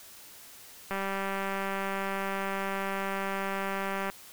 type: click train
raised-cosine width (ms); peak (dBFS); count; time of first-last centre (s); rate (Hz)
0.5; -18; 623; 0.91-4.1; 195
effects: white hiss -50 dBFS RMS until 4.32 s

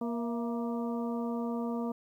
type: harmonic tone with a mistuned harmonic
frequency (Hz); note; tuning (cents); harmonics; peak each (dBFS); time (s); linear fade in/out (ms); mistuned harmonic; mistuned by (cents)
235.8; A#3; +20; 1 / 2 / 3 / 4 / 5; -32 / -38 / -42 / -44 / -46; 0.01-1.92; 5; 3; -71
effects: 11-bit

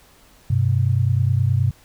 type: tone pair together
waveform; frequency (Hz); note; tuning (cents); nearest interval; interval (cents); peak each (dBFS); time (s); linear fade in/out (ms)
sine; 98 / 127.58; G2 / C3; 0 / -43; perfect fourth; 457; -18; 0.5-1.71; 5
effects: pink hiss -52 dBFS RMS until 1.84 s

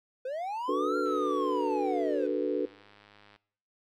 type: linear two-way sweep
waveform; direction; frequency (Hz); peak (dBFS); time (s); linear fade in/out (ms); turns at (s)
triangle; up then down; 493.9 to 1396.9 to 493.9; -30; 0.25-2.27; 5; 0.98
type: chord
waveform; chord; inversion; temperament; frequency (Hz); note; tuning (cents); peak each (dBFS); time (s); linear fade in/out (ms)
sine; B minor seventh; first; equal; 293.7 / 370 / 440 / 493.9; D4 / F#4 / A4 / B4; 0 / 0 / 0 / 0; -32; 0.68-2.66; 10
type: click train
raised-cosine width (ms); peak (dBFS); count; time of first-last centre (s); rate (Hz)
0.3; -39; 238; 1.06-3.361; 103
effects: noise-tail reverb RT60 0.7 s tail -21 dB re dry

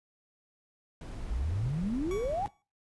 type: noise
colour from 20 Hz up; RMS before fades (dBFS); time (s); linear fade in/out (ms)
brown; -40; 1.01-2.48; 2
type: exponential sweep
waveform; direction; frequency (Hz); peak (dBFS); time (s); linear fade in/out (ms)
sine; up; 51.7 to 848; -29; 1.3-2.46; 0
type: tone with exponential decay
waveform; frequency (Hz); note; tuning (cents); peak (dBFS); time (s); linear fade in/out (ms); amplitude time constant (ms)
25% pulse; 1129; C#6; +31; -36; 2.11-2.62; 1; 110
effects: noise-tail reverb RT60 0.3 s tail -20 dB re dry + resampled to 24000 Hz

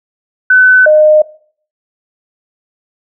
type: tone pair in turn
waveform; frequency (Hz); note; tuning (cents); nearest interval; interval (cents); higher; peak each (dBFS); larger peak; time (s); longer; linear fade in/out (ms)
sine; 1509 / 612.8; F#6 / D#5; +34 / -27; octave + major third; 1561; first; -3; neither; 0.5-0.86 / 0.86-1.22; neither; 5
effects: noise-tail reverb RT60 0.5 s tail -19 dB re dry

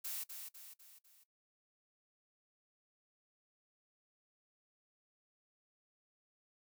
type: noise with echo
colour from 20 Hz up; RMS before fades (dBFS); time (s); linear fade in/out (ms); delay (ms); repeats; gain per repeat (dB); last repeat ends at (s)
blue; -42; 0.04-0.24; 10; 250; 4; -6; 1.24
effects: noise-tail reverb RT60 0.1 s tail -17 dB re dry

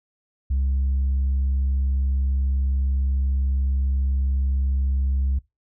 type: tone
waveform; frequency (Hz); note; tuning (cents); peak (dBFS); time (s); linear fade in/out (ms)
sine; 67.1; C2; +44; -17; 0.5-5.39; 10
effects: noise-tail reverb RT60 0.2 s tail -22 dB re dry + tanh soft clip ceiling -17 dBFS

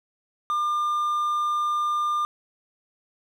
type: tone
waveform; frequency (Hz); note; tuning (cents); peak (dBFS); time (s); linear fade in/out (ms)
triangle; 1200; D6; +37; -20; 0.5-2.25; 0
effects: none

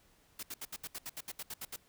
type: noise bursts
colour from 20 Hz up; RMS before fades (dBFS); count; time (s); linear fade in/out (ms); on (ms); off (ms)
white; -42; 13; 0.39-1.762; 5; 40; 71
effects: pink hiss -67 dBFS RMS until 1.88 s

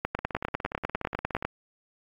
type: two click trains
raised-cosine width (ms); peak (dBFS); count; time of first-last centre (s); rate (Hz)
0.5; -11 / -20; 15 / 22; 0.05-1.45 / 0.19-1.425; 10 / 17
effects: AAC 64 kbps

